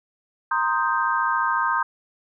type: chord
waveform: sine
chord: C minor seventh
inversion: third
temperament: equal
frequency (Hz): 932.3 / 1046.5 / 1244.5 / 1568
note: Bb5 / C6 / Eb6 / G6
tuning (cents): 0 / 0 / 0 / 0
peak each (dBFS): -25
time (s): 0.51-1.83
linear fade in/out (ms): 5
effects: none